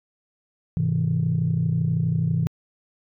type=chord; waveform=sine; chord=Ab augmented; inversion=none; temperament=just; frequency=103.83 / 129.78 / 162.23 Hz; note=Ab2 / C3 / E3; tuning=0 / -14 / -27 cents; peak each=-26 / -24 / -21 dBFS; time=0.77-2.47 s; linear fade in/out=0 ms; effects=tanh soft clip ceiling -13 dBFS